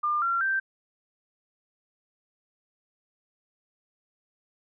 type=tone with pitch steps; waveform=sine; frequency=1200 / 1370.5 / 1565.2 Hz; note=D6 / F6 / G6; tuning=+37 / -33 / -3 cents; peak=-23 dBFS; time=0.03-0.6 s; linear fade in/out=10 ms; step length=190 ms; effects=none